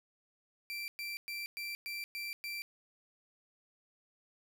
30% pulse tone bursts, 2349 Hz, D7, in tune, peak -36 dBFS, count 7, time 0.7-2.62 s, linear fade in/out 0 ms, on 180 ms, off 110 ms, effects none

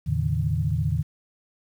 sine tone cluster, 83 / 112.8 / 141.8 / 156.6 Hz, E2 / A2 / C#3 / D#3, +12 / +44 / +40 / +11 cents, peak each -27 dBFS, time 0.06-1.03 s, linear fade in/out 20 ms, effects 9-bit

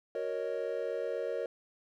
triangle chord, D# minor seventh, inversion first, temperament equal, 370 / 466.2 / 554.4 / 622.3 Hz, F#4 / A#4 / C#5 / D#5, 0 / 0 / 0 / 0 cents, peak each -40 / -34 / -35 / -38 dBFS, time 0.15-1.46 s, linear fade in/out 2 ms, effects none

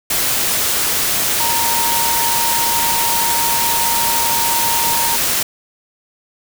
sine tone in noise, 929 Hz, A#5, 6 cents flat, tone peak -19 dBFS, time 1.4-5.16 s, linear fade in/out 5 ms, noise white, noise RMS -17 dBFS, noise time 0.1-5.43 s, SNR -5 dB, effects none

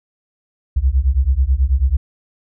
sine beating tone pair, 61.7 / 70.9 Hz, B1 / C#2, -1 / +40 cents, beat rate 9.2 Hz, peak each -15 dBFS, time 0.76-1.97 s, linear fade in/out 10 ms, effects none

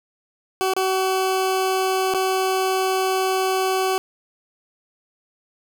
20% pulse tone with dropouts, 378 Hz, F#4, 37 cents sharp, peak -14 dBFS, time 0.61-3.98 s, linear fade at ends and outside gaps 0 ms, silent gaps 0.736-0.765 / 2.139-2.146 s, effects 8-bit

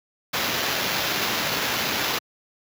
white noise with sample-and-hold, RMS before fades -25 dBFS, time 0.33-2.19 s, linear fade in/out 10 ms, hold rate 8820 Hz, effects high-pass 100 Hz 12 dB/octave

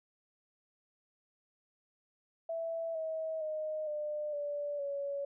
sine tone with pitch steps, 660 / 639.4 / 619.4 / 600 / 581.2 / 563.1 Hz, E5 / D#5 / D#5 / D5 / D5 / C#5, +2 / +47 / -8 / +37 / -18 / +27 cents, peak -34 dBFS, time 2.49-5.25 s, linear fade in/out 5 ms, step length 460 ms, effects none

